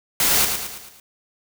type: noise with echo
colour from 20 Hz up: white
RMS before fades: -18 dBFS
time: 0.2-0.45 s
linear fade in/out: 2 ms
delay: 110 ms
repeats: 5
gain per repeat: -6 dB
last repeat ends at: 1 s
effects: none